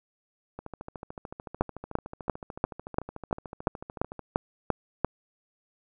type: two click trains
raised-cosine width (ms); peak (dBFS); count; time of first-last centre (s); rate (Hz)
1; -9 / -24; 11 / 50; 1.61-5.046 / 0.59-4.193; 2.91 / 13.6
effects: none